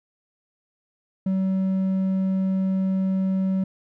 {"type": "tone with hard clipping", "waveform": "sine", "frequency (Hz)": 190, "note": "F#3", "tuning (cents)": 46, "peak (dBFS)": -21, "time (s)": [1.26, 3.64], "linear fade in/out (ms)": 5, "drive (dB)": 3, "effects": []}